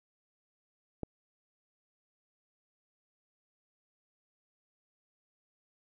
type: click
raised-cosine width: 2 ms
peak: -22 dBFS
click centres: 1.033 s
effects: none